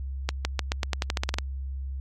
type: accelerating click train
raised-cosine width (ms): 0.2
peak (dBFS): -8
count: 13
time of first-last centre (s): 0.29-1.385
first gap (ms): 160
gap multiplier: 0.89
effects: added 67 Hz sine -30 dBFS peak until 2 s + MP3 64 kbps